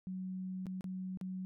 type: tone with dropouts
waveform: sine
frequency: 186.3 Hz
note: F#3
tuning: 12 cents sharp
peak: -38 dBFS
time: 0.07-1.45 s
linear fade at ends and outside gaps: 0 ms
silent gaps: 0.658-0.667 / 0.809-0.842 / 1.173-1.212 s
effects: none